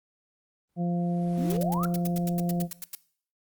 pink noise with exponential growth, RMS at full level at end -41 dBFS, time 0.69-1.57 s, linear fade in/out 2 ms, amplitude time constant 190 ms
harmonic tone, 173.9 Hz, F3, 7 cents flat, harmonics 1 / 2 / 3 / 4, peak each -25 / -37 / -40 / -37 dBFS, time 0.76-2.68 s, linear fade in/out 50 ms
sine exponential sweep, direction up, 226.4 to 1409 Hz, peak -30 dBFS, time 1.38-1.86 s, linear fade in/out 2 ms
blue noise bursts, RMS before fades -35 dBFS, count 14, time 1.5-2.951 s, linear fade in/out 2 ms, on 21 ms, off 89 ms
effects noise-tail reverb RT60 0.5 s tail -18 dB re dry + Opus 32 kbps

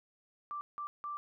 sine tone bursts at uneven times, 1174.7 Hz, D6, in tune, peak -37 dBFS, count 3, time 0.51-0.61 / 0.78-0.87 / 1.04-1.17 s, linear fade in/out 0 ms, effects none

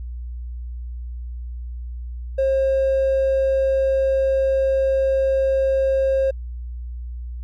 triangle tone, 536 Hz, C5, 42 cents sharp, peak -13 dBFS, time 2.38-6.31 s, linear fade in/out 10 ms, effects tanh soft clip ceiling -12 dBFS + added 60 Hz sine -28 dBFS peak until 7.43 s

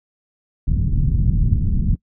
pink low-pass noise, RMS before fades -17 dBFS, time 0.67-1.96 s, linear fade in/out 10 ms, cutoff 180 Hz, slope 24 dB/octave, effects noise-tail reverb RT60 0.1 s tail -24 dB re dry

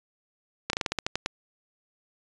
slowing click train, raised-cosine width 0.2 ms, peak -9 dBFS, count 10, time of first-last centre 0.7-1.261 s, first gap 32 ms, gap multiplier 1.16, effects resampled to 22050 Hz

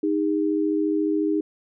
sine tone pair together, 311.1 / 405.3 Hz, D#4 / G#4, 0 / -42 cents, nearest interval perfect fourth, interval 458 cents, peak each -21 / -25 dBFS, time 0.03-1.41 s, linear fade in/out 5 ms, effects none

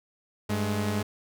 sawtooth tone pair together, 100 / 211.4 Hz, G2 / G#3, +35 / +31 cents, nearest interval octave + minor second, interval 1296 cents, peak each -25 dBFS, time 0.49-1.03 s, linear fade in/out 10 ms, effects none

